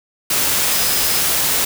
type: tone in noise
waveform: sine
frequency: 5080 Hz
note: D#8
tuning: 35 cents sharp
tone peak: -26 dBFS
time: 0.71-1.21 s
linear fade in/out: 5 ms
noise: white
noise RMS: -17 dBFS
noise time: 0.3-1.65 s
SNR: -12 dB
effects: none